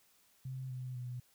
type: tone with pitch steps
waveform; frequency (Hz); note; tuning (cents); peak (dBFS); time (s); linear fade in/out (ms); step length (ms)
sine; 130.81 / 127.38 / 124.04; C3 / C3 / B2; 0 / -46 / +8; -39; 0.45-1.2; 5; 250
effects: white hiss -69 dBFS RMS until 1.34 s